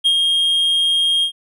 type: tone with ADSR envelope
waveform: triangle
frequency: 3235 Hz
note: G#7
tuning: 46 cents flat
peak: -9 dBFS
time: 0.04-1.32 s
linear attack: 22 ms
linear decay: 72 ms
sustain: -3 dB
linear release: 89 ms
effects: none